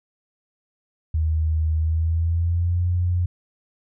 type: tone with pitch glide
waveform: sine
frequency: 79 to 88.67 Hz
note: D#2 to F2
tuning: +27 to +27 cents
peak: -18 dBFS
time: 1.14-3.26 s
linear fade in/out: 5 ms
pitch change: +200 cents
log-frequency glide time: 1.78-2.86 s
effects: none